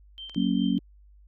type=tone with tremolo; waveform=sine; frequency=3129 Hz; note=G7; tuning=4 cents flat; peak=-36 dBFS; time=0.18-0.78 s; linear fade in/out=0 ms; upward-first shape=triangle; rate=4.9 Hz; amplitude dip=65%
type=clicks; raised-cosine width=0.2 ms; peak=-29 dBFS; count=2; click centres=0.296 / 0.346 s
type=chord; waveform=sine; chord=F# major; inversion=none; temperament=just; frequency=185 / 231.2 / 277.5 Hz; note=F#3 / A#3 / C#4; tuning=0 / -14 / +2 cents; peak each=-26 dBFS; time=0.36-0.79 s; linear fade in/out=5 ms
effects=added 50 Hz sine -51 dBFS peak until 1.27 s